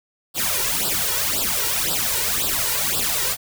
white noise with flanger, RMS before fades -22 dBFS, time 0.34-3.37 s, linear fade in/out 50 ms, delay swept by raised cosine 0.23 to 2.13 ms, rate 1.9 Hz, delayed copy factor +0.9, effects none

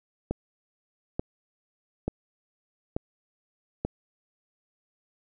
click train, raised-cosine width 2 ms, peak -14 dBFS, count 5, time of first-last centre 0.31-3.85 s, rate 1.13 Hz, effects none

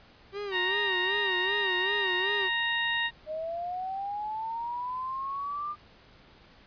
45% pulse tone with vibrato, 384.7 Hz, G4, 33 cents flat, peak -33 dBFS, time 0.32-2.5 s, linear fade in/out 50 ms, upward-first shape sine, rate 2.6 Hz, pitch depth 120 cents each way
harmonic tone, 932.3 Hz, A#5, in tune, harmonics 1 / 2 / 3 / 4, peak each -35 / -28 / -34 / -34 dBFS, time 0.51-3.11 s, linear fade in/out 50 ms
sine linear sweep, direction up, 610 to 1207 Hz, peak -31 dBFS, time 3.26-5.76 s, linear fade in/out 50 ms
effects pink hiss -56 dBFS RMS until 6.66 s + resampled to 11025 Hz

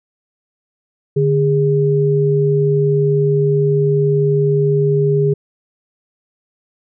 sine tone pair together, 146.8 / 408.7 Hz, D3 / G#4, 0 / -28 cents, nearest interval octave + tritone, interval 1772 cents, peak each -14 dBFS, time 1.16-5.34 s, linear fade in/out 10 ms, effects none

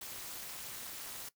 white noise with amplitude modulation, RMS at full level -41 dBFS, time 0.01-1.29 s, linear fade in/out 5 ms, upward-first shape sine, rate 271 Hz, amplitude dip 90%, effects noise-tail reverb RT60 0.1 s tail -18 dB re dry

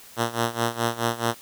5% pulse tone with tremolo, 116.8 Hz, A#2, 4 cents sharp, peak -9 dBFS, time 0.16-1.35 s, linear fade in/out 50 ms, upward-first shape sine, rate 4.7 Hz, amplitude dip 85%, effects white hiss -47 dBFS RMS until 1.41 s

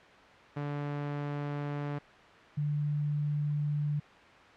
sawtooth / sine tone pair in turn, 145 / 147.45 Hz, D3 / D3, -22 / +7 cents, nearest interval unison, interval 29 cents, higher second, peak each -29 / -28 dBFS, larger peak second, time 0.56-1.99 / 2.57-4 s, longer neither, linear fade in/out 10 ms, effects white hiss -53 dBFS RMS until 4.56 s + low-pass 2000 Hz 12 dB/octave

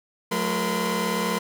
sawtooth tone cluster, 181.6 / 217.4 / 473.9 / 1023 Hz, F#3 / A3 / A#4 / C6, -32 / -21 / +28 / -39 cents, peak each -25 dBFS, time 0.31-1.39 s, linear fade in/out 10 ms, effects none

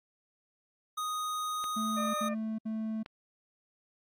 square tone, 1244.5 Hz, D#6, in tune, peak -33 dBFS, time 0.97-2.29 s, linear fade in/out 10 ms
clicks, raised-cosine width 0.3 ms, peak -29 dBFS, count 2, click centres 1.641 / 3.061 s
triangle tone bursts, 219.9 Hz, A3, 1 cent flat, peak -30 dBFS, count 3, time 1.76-3.032 s, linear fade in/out 10 ms, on 380 ms, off 66 ms
harmonic tone, 601 Hz, D5, 40 cents sharp, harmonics 1 / 2 / 3 / 4, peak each -36 / -42 / -46 / -48 dBFS, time 1.96-2.35 s, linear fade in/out 20 ms
effects AAC 64 kbps

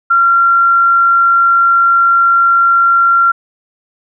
sine tone, 1374 Hz, F6, 29 cents flat, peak -6 dBFS, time 0.1-3.32 s, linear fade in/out 10 ms, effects none

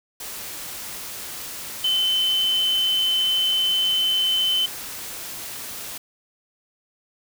sine tone in noise, 3055 Hz, G7, 45 cents flat, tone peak -18 dBFS, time 1.84-4.66 s, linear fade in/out 5 ms, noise white, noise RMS -34 dBFS, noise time 0.2-5.98 s, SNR +13 dB, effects none

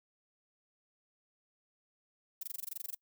violet noise bursts, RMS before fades -39 dBFS, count 13, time 2.41-2.948 s, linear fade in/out 5 ms, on 22 ms, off 21 ms, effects noise-tail reverb RT60 0.1 s tail -25 dB re dry

